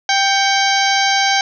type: harmonic tone with a mistuned harmonic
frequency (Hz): 786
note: G5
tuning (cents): +4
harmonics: 1 / 2 / 3 / 4 / 5 / 6 / 7 / 8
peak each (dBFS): -16 / -19 / -21 / -22 / -23 / -24 / -24 / -25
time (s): 0.09-1.41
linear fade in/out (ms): 2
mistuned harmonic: 3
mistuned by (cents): -84
effects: none